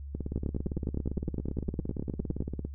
two click trains, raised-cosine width 3 ms, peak -21 / -18 dBFS, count 45 / 21, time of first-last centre 0.15-2.65 / 0.36-2.405 s, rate 17.6 / 9.78 Hz, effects noise-tail reverb RT60 0.1 s tail -20 dB re dry + added 70 Hz sine -38 dBFS peak until 2.74 s

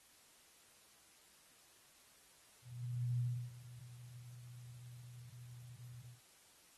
sine tone with ADSR envelope, 121.7 Hz, B2, 25 cents flat, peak -33 dBFS, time 2.62-6.2 s, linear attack 580 ms, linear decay 310 ms, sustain -18 dB, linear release 130 ms, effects white hiss -66 dBFS RMS until 6.77 s + AAC 32 kbps

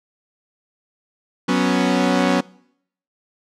sawtooth chord, F# suspended fourth, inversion none, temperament equal, 185 / 246.9 / 277.2 Hz, F#3 / B3 / C#4, 0 / 0 / 0 cents, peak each -16 dBFS, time 1.48-2.41 s, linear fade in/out 10 ms, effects noise-tail reverb RT60 0.7 s tail -23 dB re dry + low-pass 6000 Hz 12 dB/octave

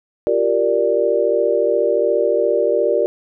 sine chord, G minor seventh, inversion third, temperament equal, 349.2 / 392 / 466.2 / 587.3 Hz, F4 / G4 / Bb4 / D5, 0 / 0 / 0 / 0 cents, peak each -23 / -20 / -18 / -18 dBFS, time 0.27-3.06 s, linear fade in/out 0 ms, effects none

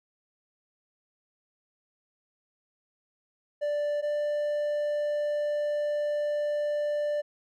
triangle tone pair in turn, 587.3 / 590.7 Hz, D5 / D5, 0 / +10 cents, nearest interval unison, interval 10 cents, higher second, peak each -24 / -24 dBFS, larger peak neither, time 3.61-4.02 / 4.02-7.22 s, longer second, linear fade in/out 20 ms, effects none

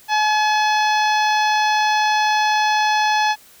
harmonic tone, 852 Hz, G#5, 44 cents sharp, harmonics 1 / 2 / 3 / 4 / 5 / 6 / 7, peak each -16 / -22 / -26 / -28 / -30 / -32 / -33 dBFS, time 0.08-3.36 s, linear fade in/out 50 ms, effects white hiss -48 dBFS RMS until 3.6 s

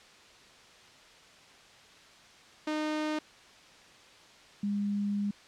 sawtooth / sine tone pair in turn, 306.5 / 203.5 Hz, D#4 / G#3, -26 / -35 cents, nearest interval perfect fifth, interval 709 cents, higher first, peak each -26 / -28 dBFS, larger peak first, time 2.67-3.19 / 4.63-5.31 s, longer second, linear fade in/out 5 ms, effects white hiss -55 dBFS RMS until 5.47 s + low-pass 5000 Hz 12 dB/octave

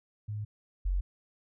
sine tone pair in turn, 105.4 / 45.72 Hz, G#2 / F#1, +26 / -20 cents, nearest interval octave + major second, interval 1446 cents, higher first, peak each -33 / -26 dBFS, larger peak second, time 0.28-0.45 / 0.85-1.01 s, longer first, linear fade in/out 10 ms, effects none

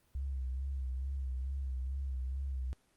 sine tone with vibrato, 66 Hz, C2, 16 cents sharp, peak -34 dBFS, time 0.15-2.73 s, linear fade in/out 0 ms, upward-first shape sine, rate 2.3 Hz, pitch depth 63 cents each way, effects pink hiss -71 dBFS RMS until 2.96 s + Opus 24 kbps

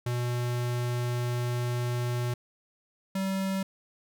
square tone pair in turn, 121.8 / 192.34 Hz, B2 / G3, -24 / -33 cents, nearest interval minor sixth, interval 791 cents, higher second, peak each -28 dBFS, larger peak neither, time 0.06-2.34 / 3.15-3.63 s, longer first, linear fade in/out 5 ms, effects none

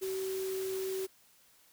sine tone in noise, 380.4 Hz, F#4, 48 cents sharp, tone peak -33 dBFS, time 0.01-1.07 s, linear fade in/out 20 ms, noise white, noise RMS -45 dBFS, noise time 0.01-1.07 s, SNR +9 dB, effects white hiss -64 dBFS RMS until 1.72 s

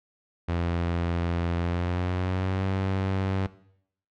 sawtooth tone with pitch glide, 85.7 to 95.64 Hz, F2 to G2, -32 to -42 cents, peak -21 dBFS, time 0.48-3.47 s, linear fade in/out 10 ms, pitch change +190 cents, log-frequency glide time 1.58-2.65 s, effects noise-tail reverb RT60 0.7 s tail -18 dB re dry + low-pass 3000 Hz 12 dB/octave

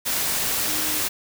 sine tone in noise, 306.4 Hz, D#4, 27 cents flat, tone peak -35 dBFS, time 0.66-1.01 s, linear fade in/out 20 ms, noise white, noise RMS -24 dBFS, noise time 0.05-1.09 s, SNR -14 dB, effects none

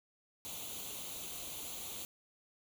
white noise with comb filter, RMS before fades -44 dBFS, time 0.45-2.05 s, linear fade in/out 0 ms, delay 0.29 ms, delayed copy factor +0.7, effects none

